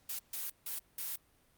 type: noise bursts at uneven times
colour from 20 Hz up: blue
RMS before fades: -39 dBFS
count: 4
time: 0.09-0.19 / 0.33-0.5 / 0.66-0.79 / 0.98-1.16 s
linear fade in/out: 5 ms
effects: pink hiss -69 dBFS RMS until 1.57 s + Opus 48 kbps